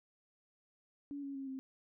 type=tone with pitch steps; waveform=sine; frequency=284.2 / 277.5 / 271.1 / 264.7 Hz; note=C#4 / C#4 / C#4 / C4; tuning=+43 / +2 / -38 / +20 cents; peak=-40 dBFS; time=1.11-1.59 s; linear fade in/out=0 ms; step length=120 ms; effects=none